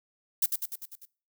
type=noise with echo; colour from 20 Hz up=violet; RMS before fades=-24 dBFS; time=0.42-0.46 s; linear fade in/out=5 ms; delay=99 ms; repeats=6; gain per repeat=-4 dB; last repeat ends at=1.054 s; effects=noise-tail reverb RT60 0.4 s tail -23 dB re dry